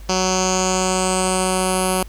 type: tone with low-pass filter sweep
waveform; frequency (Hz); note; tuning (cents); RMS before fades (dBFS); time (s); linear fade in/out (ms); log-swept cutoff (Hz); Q
10% pulse; 186; F#3; +9; -19; 0.09-2.03; 2; 5700 to 11000; 6
effects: added 50 Hz sine -34 dBFS peak until 2.08 s + pink hiss -48 dBFS RMS until 2.08 s